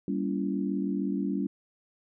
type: chord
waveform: sine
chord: G diminished seventh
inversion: none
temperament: just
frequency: 196 / 235.2 / 282.2 / 338.7 Hz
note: G3 / Bb3 / Db4 / Fb4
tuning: 0 / +16 / +31 / +47 cents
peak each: -30 / -36 / -31 / -36 dBFS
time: 0.08-1.47 s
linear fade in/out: 2 ms
effects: none